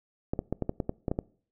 clicks, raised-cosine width 2 ms, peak -15 dBFS, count 10, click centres 0.335 / 0.391 / 0.526 / 0.623 / 0.694 / 0.802 / 0.894 / 1.082 / 1.115 / 1.189 s, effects noise-tail reverb RT60 0.5 s tail -23 dB re dry

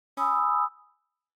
20% pulse tone with exponential decay, 277.2 Hz, C#4, in tune, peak -31 dBFS, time 0.17-0.68 s, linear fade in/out 5 ms, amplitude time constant 110 ms
sine chord, E major seventh, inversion first, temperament equal, 830.6 / 987.8 / 1244.5 / 1318.5 Hz, G#5 / B5 / D#6 / E6, 0 / 0 / 0 / 0 cents, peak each -30 / -28 / -26 / -27 dBFS, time 0.17-0.69 s, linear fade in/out 50 ms
effects noise-tail reverb RT60 0.8 s tail -23 dB re dry + AAC 48 kbps

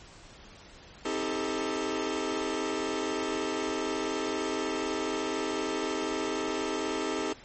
sawtooth chord, A half-diminished seventh, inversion first, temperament just, 264 / 316.8 / 396 / 440 Hz, C4 / Eb4 / G4 / A4, +16 / +31 / +18 / 0 cents, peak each -33 / -30 / -30 / -31 dBFS, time 1.05-7.33 s, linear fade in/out 5 ms, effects pink hiss -51 dBFS RMS until 7.44 s + MP3 32 kbps

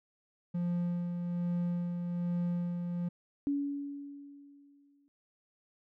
triangle tone with tremolo, 174.61 Hz, F3, in tune, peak -27 dBFS, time 0.54-3.09 s, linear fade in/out 10 ms, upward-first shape sine, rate 1.2 Hz, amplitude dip 40%
sine tone with exponential decay, 283.5 Hz, C#4, 39 cents sharp, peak -27 dBFS, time 3.47-5.08 s, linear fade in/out 0 ms, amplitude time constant 350 ms
effects none

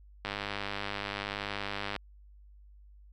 click train, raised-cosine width 0.3 ms, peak -18 dBFS, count 174, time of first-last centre 0.25-1.963 s, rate 101 Hz, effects added 50 Hz sine -52 dBFS peak until 3.12 s

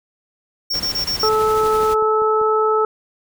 square tone bursts, 5490 Hz, F8, 31 cents flat, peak -19 dBFS, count 5, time 0.7-1.292 s, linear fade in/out 10 ms, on 100 ms, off 23 ms
pink noise with tremolo, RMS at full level -30 dBFS, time 0.73-1.95 s, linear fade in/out 20 ms, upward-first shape sine, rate 12 Hz, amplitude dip 30%
harmonic tone, 434.2 Hz, A4, 23 cents flat, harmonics 1 / 2 / 3, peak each -16 / -23 / -18 dBFS, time 1.23-2.85 s, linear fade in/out 2 ms
click train, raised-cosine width 2 ms, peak -24 dBFS, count 6, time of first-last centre 1.44-2.415 s, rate 5.13 Hz
effects none

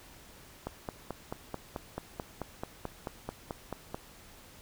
click train, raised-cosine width 1 ms, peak -21 dBFS, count 16, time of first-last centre 0.67-3.945 s, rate 4.58 Hz, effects pink hiss -54 dBFS RMS until 4.61 s

